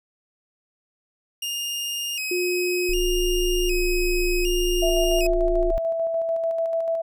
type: tone with vibrato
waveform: sawtooth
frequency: 2677 Hz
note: E7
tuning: 26 cents sharp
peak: -23 dBFS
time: 1.42-5.27 s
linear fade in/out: 5 ms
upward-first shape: square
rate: 0.66 Hz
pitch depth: 93 cents each way
type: tone with pitch glide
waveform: sine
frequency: 357.5 to 354.8 Hz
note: F4 to F4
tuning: +41 to +27 cents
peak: -22 dBFS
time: 2.31-5.71 s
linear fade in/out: 5 ms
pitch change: -14 cents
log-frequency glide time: 3.51-4.38 s
type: tone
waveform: sine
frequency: 27.6 Hz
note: A0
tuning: 6 cents sharp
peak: -23 dBFS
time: 2.89-5.78 s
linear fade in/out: 0 ms
type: tone with tremolo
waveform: sine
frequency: 660 Hz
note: E5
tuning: 2 cents sharp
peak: -20 dBFS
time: 4.82-7.02 s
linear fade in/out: 10 ms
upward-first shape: square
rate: 6.8 Hz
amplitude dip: 30%
effects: none